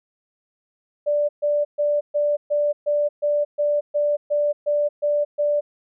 sine tone bursts, 587.3 Hz, D5, in tune, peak -17 dBFS, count 13, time 1.06-5.61 s, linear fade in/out 20 ms, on 230 ms, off 130 ms, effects none

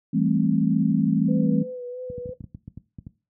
sine chord, A minor seventh, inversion second, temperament just, 165 / 198 / 220 / 264 Hz, E3 / G3 / A3 / C4, +2 / +18 / 0 / +16 cents, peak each -24 dBFS, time 0.13-1.63 s, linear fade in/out 10 ms
sine tone with vibrato, 497.8 Hz, B4, 14 cents sharp, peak -31 dBFS, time 1.28-2.34 s, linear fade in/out 10 ms, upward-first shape sine, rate 3 Hz, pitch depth 31 cents each way
clicks, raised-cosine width 5 ms, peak -23 dBFS, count 11, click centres 2.101 / 2.181 / 2.258 / 2.292 / 2.407 / 2.441 / 2.548 / 2.679 / 2.775 / 2.987 / 3.068 s
effects noise-tail reverb RT60 0.3 s tail -18 dB re dry + high-pass 80 Hz 12 dB/octave

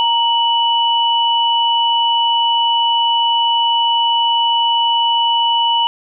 sine tone pair together, 932.3 / 2960 Hz, A#5 / F#7, 0 / 0 cents, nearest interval octave + minor sixth, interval 2000 cents, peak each -14 / -15 dBFS, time 0-5.87 s, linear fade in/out 0 ms, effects none

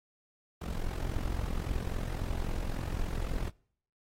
brown noise with amplitude modulation, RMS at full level -30 dBFS, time 0.61-3.5 s, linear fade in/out 10 ms, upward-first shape sine, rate 43.7 Hz, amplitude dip 80%, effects noise-tail reverb RT60 0.6 s tail -25 dB re dry + AAC 48 kbps

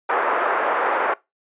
white band-pass noise, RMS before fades -21 dBFS, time 0.09-1.14 s, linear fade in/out 5 ms, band 400 to 1500 Hz, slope 24 dB/octave, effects noise-tail reverb RT60 0.2 s tail -21 dB re dry + resampled to 8000 Hz

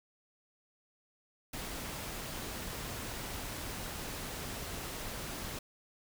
pink noise, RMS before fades -41 dBFS, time 1.53-5.59 s, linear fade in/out 5 ms, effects none

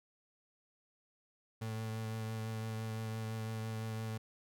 35% pulse tone with vibrato, 110.9 Hz, A2, 14 cents sharp, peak -36 dBFS, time 1.61-4.18 s, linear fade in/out 10 ms, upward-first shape triangle, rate 5.9 Hz, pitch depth 19 cents each way, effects none

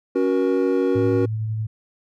triangle chord, F# major, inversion second, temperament equal with one note detuned, 277.2 / 370 / 476 Hz, C#4 / F#4 / A#4, 0 / 0 / +36 cents, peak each -20 / -19 / -20 dBFS, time 0.15-1.26 s, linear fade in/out 10 ms
sine tone with tremolo, 109.5 Hz, A2, 8 cents flat, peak -21 dBFS, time 0.95-1.67 s, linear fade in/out 10 ms, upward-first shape triangle, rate 11 Hz, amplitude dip 25%
effects none

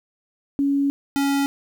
sine / square tone pair in turn, 280 / 278.9 Hz, C#4 / C#4, +18 / +11 cents, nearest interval unison, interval 7 cents, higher first, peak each -17 / -19 dBFS, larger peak first, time 0.59-0.9 / 1.16-1.46 s, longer first, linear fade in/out 0 ms, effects 9-bit

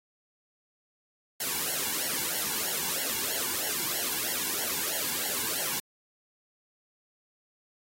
white noise with flanger, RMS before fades -31 dBFS, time 1.4-5.8 s, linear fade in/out 5 ms, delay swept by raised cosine 0.8 to 1.62 ms, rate 3.1 Hz, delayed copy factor -1, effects AAC 48 kbps

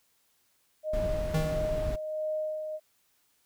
sine tone with tremolo, 619 Hz, D#5, 9 cents flat, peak -28 dBFS, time 0.83-2.8 s, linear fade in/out 50 ms, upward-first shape sine, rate 1.5 Hz, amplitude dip 45%
brown noise, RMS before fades -33 dBFS, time 0.93-1.96 s, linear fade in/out 5 ms
square tone with exponential decay, 158.5 Hz, D#3, 32 cents sharp, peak -25 dBFS, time 1.34-1.99 s, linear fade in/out 5 ms, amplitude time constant 140 ms
effects white hiss -70 dBFS RMS until 3.45 s

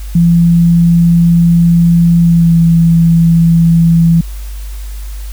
sine tone with pitch glide, 170 to 166.79 Hz, F3 to E3, -46 to +21 cents, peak -4 dBFS, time 0.15-4.21 s, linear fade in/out 5 ms, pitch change -33 cents, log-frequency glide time 2.21-2.57 s, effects added 50 Hz sine -20 dBFS peak until 5.32 s + white hiss -37 dBFS RMS until 5.32 s

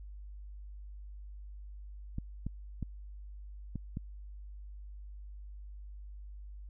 clicks, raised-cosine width 5 ms, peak -24 dBFS, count 5, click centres 2.184 / 2.466 / 2.827 / 3.757 / 3.971 s, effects added 50 Hz sine -44 dBFS peak until 6.69 s

